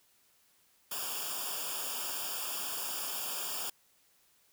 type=noise with comb filter; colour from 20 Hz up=white; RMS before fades=-37 dBFS; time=0.91-3.7 s; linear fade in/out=5 ms; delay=0.49 ms; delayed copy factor=-1; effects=white hiss -68 dBFS RMS until 4.52 s